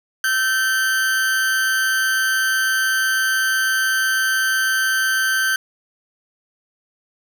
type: tone with amplitude modulation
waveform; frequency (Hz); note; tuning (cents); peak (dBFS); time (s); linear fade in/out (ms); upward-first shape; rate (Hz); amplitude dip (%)
40% pulse; 1548; G6; -22; -13; 0.24-5.56; 2; sine; 226; 55
effects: none